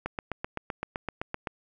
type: click train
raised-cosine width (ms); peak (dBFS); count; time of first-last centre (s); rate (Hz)
0.5; -16; 12; 0.06-1.472; 7.79
effects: none